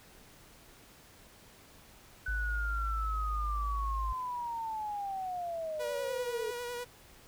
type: linear sweep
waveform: sine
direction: down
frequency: 1507 to 426.7 Hz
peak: -34 dBFS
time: 2.26-6.51 s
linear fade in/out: 5 ms
type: tone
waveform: sine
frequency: 53.1 Hz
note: G#1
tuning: 39 cents sharp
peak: -32 dBFS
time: 2.28-4.13 s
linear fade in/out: 5 ms
type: tone with vibrato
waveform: sawtooth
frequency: 484.5 Hz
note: B4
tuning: 33 cents flat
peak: -33 dBFS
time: 5.79-6.85 s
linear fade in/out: 20 ms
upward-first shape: sine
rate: 10 Hz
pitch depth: 26 cents each way
effects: pink hiss -57 dBFS RMS until 7.27 s